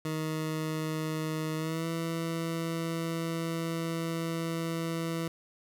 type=tone with pitch glide; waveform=20% pulse; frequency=157.1 to 165.1 Hz; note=D#3 to E3; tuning=+17 to +3 cents; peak=-26 dBFS; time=0.05-5.28 s; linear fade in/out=2 ms; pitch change=+86 cents; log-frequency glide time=1.57-1.87 s; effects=none